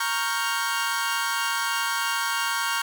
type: chord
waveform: sawtooth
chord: G half-diminished seventh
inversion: first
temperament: equal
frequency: 932.3 / 1108.7 / 1396.9 / 1568 Hz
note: Bb5 / Db6 / F6 / G6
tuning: 0 / 0 / 0 / 0 cents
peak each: -26 dBFS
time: 0-2.82 s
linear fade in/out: 5 ms
effects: none